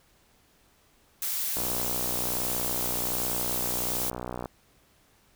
blue noise, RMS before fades -30 dBFS, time 1.22-4.1 s, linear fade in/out 2 ms
click train, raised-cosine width 1 ms, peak -20 dBFS, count 178, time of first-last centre 1.57-4.457 s, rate 61.3 Hz
effects pink hiss -63 dBFS RMS until 5.35 s

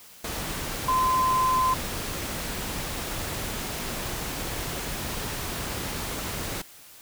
sine tone in noise, 1031 Hz, C6, 26 cents flat, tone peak -20 dBFS, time 0.88-1.74 s, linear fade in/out 5 ms, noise pink, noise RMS -32 dBFS, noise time 0.24-6.62 s, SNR +9 dB, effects white hiss -49 dBFS RMS until 7.01 s

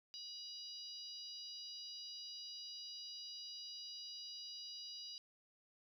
harmonic tone, 970 Hz, B5, 31 cents flat, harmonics 3 / 4 / 5 / 6, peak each -56 / -55 / -49 / -62 dBFS, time 0.14-5.18 s, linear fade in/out 0 ms, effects 13-bit

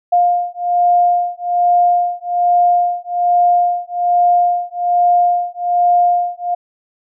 sine beating tone pair, 705 / 706.2 Hz, F5 / F5, +16 / +19 cents, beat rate 1.2 Hz, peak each -14 dBFS, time 0.12-6.55 s, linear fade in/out 10 ms, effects none

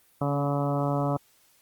harmonic tone with a mistuned harmonic, 142.8 Hz, D3, 48 cents flat, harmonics 1 / 2 / 3 / 4 / 5 / 6 / 7 / 8 / 9, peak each -27 / -30 / -36 / -31 / -33 / -39 / -37 / -39 / -38 dBFS, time 0.21-1.17 s, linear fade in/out 5 ms, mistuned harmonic 2, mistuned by -18 cents, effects white hiss -62 dBFS RMS until 1.61 s + Opus 32 kbps

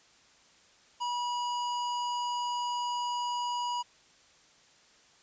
square tone, 970 Hz, B5, 31 cents flat, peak -31 dBFS, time 1-3.83 s, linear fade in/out 20 ms, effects white hiss -61 dBFS RMS until 5.22 s + resampled to 16000 Hz

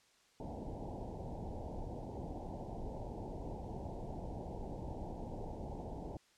pink low-pass noise, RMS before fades -44 dBFS, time 0.4-6.17 s, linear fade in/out 2 ms, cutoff 920 Hz, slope 96 dB/octave, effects white hiss -69 dBFS RMS until 6.37 s + low-pass 7000 Hz 12 dB/octave

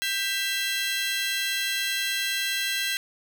40% pulse tone cluster, 1575 / 1979 / 2687 / 3260 / 4067 Hz, G6 / B6 / E7 / G#7 / C8, +8 / +3 / +33 / -33 / -50 cents, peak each -31 dBFS, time 0.02-2.97 s, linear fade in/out 0 ms, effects none

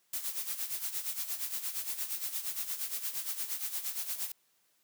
blue noise with tremolo, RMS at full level -34 dBFS, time 0.13-4.32 s, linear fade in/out 5 ms, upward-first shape sine, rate 8.6 Hz, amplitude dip 70%, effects white hiss -72 dBFS RMS until 4.83 s + high-pass 100 Hz 12 dB/octave

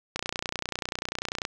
click train, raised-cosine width 0.2 ms, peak -12 dBFS, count 40, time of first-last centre 0.16-1.451 s, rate 30.2 Hz, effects none

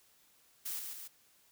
blue noise with echo, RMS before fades -39 dBFS, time 0.65-0.8 s, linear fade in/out 10 ms, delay 140 ms, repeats 2, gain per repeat -4 dB, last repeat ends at 1.08 s, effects white hiss -67 dBFS RMS until 1.51 s

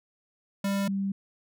square / sine tone pair in turn, 198 / 196.07 Hz, G3 / G3, +18 / +1 cents, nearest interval unison, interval 17 cents, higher first, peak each -26 dBFS, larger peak neither, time 0.64-0.88 / 0.88-1.12 s, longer neither, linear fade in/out 5 ms, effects none

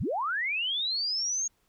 sine linear sweep, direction up, 52.5 to 6640 Hz, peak -27 dBFS, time 0-1.48 s, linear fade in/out 10 ms, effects pink hiss -71 dBFS RMS until 1.68 s

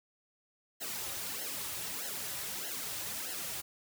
white noise with flanger, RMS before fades -39 dBFS, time 0.8-3.62 s, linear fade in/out 20 ms, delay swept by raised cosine 0.83 to 4.53 ms, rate 1.6 Hz, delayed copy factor -0.85, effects none

